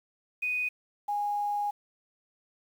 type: tone pair in turn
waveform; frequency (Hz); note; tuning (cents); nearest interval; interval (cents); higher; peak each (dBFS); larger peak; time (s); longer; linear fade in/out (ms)
sine; 2489 / 823.2; D#7 / G#5; 0 / -16; octave + perfect fifth; 1916; first; -27 / -27; neither; 0.42-0.69 / 1.08-1.71; second; 10
effects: 9-bit